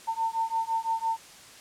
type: beating tone pair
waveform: sine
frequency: 900 / 905.9 Hz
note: A5 / A#5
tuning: +39 / -50 cents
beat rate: 5.9 Hz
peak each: -29 dBFS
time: 0.07-1.18 s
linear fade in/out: 20 ms
effects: white hiss -49 dBFS RMS until 1.6 s + low-pass 9000 Hz 12 dB/octave